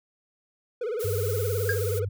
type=tone with vibrato; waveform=triangle; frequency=455.1 Hz; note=A#4; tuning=42 cents flat; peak=-25 dBFS; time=0.81-2.05 s; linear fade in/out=5 ms; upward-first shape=sine; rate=19 Hz; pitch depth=160 cents each way
type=noise; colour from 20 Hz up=blue; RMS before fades=-37 dBFS; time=0.99-2 s; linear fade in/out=20 ms
type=tone; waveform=sine; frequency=98.5 Hz; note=G2; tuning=9 cents sharp; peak=-27 dBFS; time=1.04-2.09 s; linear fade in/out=10 ms
type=tone with exponential decay; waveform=triangle; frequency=1623 Hz; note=G#6; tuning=40 cents flat; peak=-19 dBFS; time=1.69-1.83 s; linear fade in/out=2 ms; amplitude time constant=29 ms
effects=none